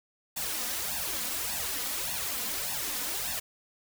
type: noise with flanger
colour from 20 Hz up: white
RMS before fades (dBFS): -33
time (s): 0.36-3.4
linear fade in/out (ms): 10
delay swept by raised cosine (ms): 1.1 to 4.1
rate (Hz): 1.7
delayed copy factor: +0.85
effects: none